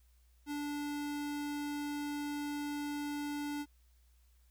square tone, 291.4 Hz, D4, 13 cents flat, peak -37 dBFS, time 0.46-3.66 s, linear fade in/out 50 ms, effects added 60 Hz sine -63 dBFS peak until 4.5 s + white hiss -75 dBFS RMS until 4.5 s

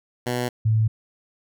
10% pulse / sine tone pair in turn, 123.2 / 110.01 Hz, B2 / A2, -4 / 0 cents, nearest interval major second, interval 196 cents, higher first, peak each -15 / -16 dBFS, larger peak first, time 0.26-0.49 / 0.65-0.88 s, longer neither, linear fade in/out 10 ms, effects none

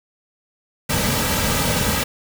pink noise with comb filter, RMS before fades -20 dBFS, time 0.89-2.04 s, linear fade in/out 10 ms, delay 2.8 ms, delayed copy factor -0.65, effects none

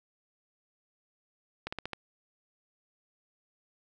slowing click train, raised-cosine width 0.3 ms, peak -19 dBFS, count 5, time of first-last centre 1.67-1.933 s, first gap 55 ms, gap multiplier 1.12, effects none

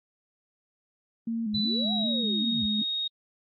sine tone with vibrato, 220 Hz, A3, in tune, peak -27 dBFS, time 1.27-2.82 s, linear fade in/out 5 ms, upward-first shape square, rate 2.6 Hz, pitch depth 68 cents each way
sine linear two-way sweep, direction up then down, 55.9 to 750 to 55.9 Hz, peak -36 dBFS, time 1.53-2.67 s, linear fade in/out 20 ms, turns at 1.93 s
sine tone with pitch glide, 3984 to 3739 Hz, B7 to A#7, +14 to +4 cents, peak -27 dBFS, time 1.54-3.08 s, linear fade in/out 10 ms, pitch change -110 cents, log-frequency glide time 1.65-2.26 s
effects AAC 32 kbps

